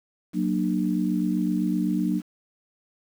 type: chord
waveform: sine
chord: Gb augmented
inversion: none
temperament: equal with one note detuned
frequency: 185 / 233.1 / 300.5 Hz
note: Gb3 / Bb3 / D4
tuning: 0 / 0 / +40 cents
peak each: -25 / -27 / -26 dBFS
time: 0.33-2.22 s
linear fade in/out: 50 ms
effects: 8-bit